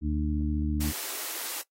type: harmonic tone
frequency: 75.2 Hz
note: D2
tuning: 42 cents sharp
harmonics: 1 / 2 / 3 / 4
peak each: -28 / -36 / -32 / -32 dBFS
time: 0.01-0.93 s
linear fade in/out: 50 ms
type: high-pass noise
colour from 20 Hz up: white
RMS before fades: -35 dBFS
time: 0.8-1.62 s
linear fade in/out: 10 ms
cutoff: 280 Hz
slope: 48 dB/octave
effects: noise-tail reverb RT60 0.1 s tail -18 dB re dry + AAC 48 kbps